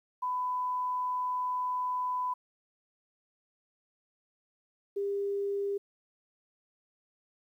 sine tone pair in turn, 1000 / 400.5 Hz, B5 / G4, +21 / +37 cents, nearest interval octave + major third, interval 1584 cents, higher first, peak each -29 / -29 dBFS, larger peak neither, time 0.22-2.34 / 4.96-5.78 s, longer first, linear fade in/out 10 ms, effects 11-bit

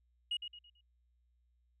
sine tone with echo, 2884 Hz, F#7, 45 cents flat, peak -31 dBFS, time 0.31-0.37 s, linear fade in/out 5 ms, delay 110 ms, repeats 4, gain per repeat -9 dB, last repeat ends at 0.81 s, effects tanh soft clip ceiling -30 dBFS + added 60 Hz sine -70 dBFS peak until 1.8 s

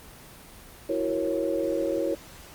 sine chord, F# dominant seventh, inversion third, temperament equal with one note detuned, 329.6 / 370 / 466.2 / 549.6 Hz, E4 / F#4 / A#4 / C#5, 0 / 0 / 0 / -15 cents, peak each -29 / -32 / -31 / -28 dBFS, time 0.89-2.15 s, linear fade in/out 5 ms, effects pink hiss -47 dBFS RMS until 2.54 s + Opus 24 kbps

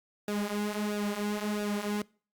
sawtooth tone with flanger, 207.7 Hz, G#3, in tune, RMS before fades -32 dBFS, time 0.28-2.02 s, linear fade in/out 2 ms, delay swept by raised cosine 0.94 to 6.54 ms, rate 1.5 Hz, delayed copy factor -0.7, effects noise-tail reverb RT60 0.4 s tail -24 dB re dry + Opus 48 kbps

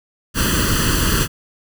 pink noise with comb filter, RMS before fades -17 dBFS, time 0.34-1.28 s, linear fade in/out 50 ms, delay 0.66 ms, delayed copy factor +0.9, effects none

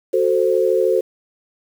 sine chord, F# diminished, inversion none, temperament equal with one note detuned, 370 / 443.1 / 523.3 Hz, F#4 / A4 / C5, 0 / +12 / 0 cents, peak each -18 dBFS, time 0.13-1.01 s, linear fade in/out 10 ms, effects 7-bit

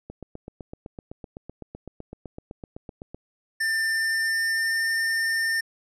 click train, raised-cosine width 2 ms, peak -24 dBFS, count 25, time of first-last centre 0.1-3.146 s, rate 7.88 Hz
square tone with pitch glide, 1790 to 1807.7 Hz, A6 to A6, +29 to +46 cents, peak -23 dBFS, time 3.6-5.61 s, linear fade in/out 10 ms, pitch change +17 cents, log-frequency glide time 3.83-4.88 s
effects low-pass 11000 Hz 12 dB/octave

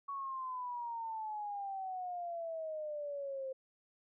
sine exponential sweep, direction down, 1123 to 523.3 Hz, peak -38 dBFS, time 0.08-3.53 s, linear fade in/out 10 ms, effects none

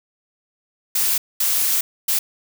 blue noise bursts at uneven times, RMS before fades -19 dBFS, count 3, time 0.95-1.18 / 1.4-1.81 / 2.08-2.19 s, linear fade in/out 5 ms, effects none

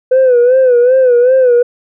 sine tone with vibrato, 502 Hz, B4, 28 cents sharp, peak -3 dBFS, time 0.11-1.63 s, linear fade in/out 10 ms, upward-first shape sine, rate 2.6 Hz, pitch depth 85 cents each way, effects tanh soft clip ceiling -3 dBFS

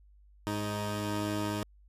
15% pulse tone pair together, 103.83 / 312.5 Hz, G#2 / D#4, 0 / +8 cents, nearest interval octave + perfect fifth, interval 1908 cents, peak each -27 / -29 dBFS, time 0.47-1.63 s, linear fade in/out 0 ms, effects added 50 Hz sine -56 dBFS peak until 1.88 s + resampled to 32000 Hz

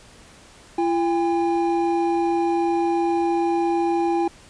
triangle tone pair together, 339.8 / 807 Hz, F4 / G#5, -47 / -50 cents, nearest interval octave + minor third, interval 1497 cents, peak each -18 / -21 dBFS, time 0.78-4.28 s, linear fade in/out 5 ms, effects pink hiss -48 dBFS RMS until 4.49 s + resampled to 22050 Hz

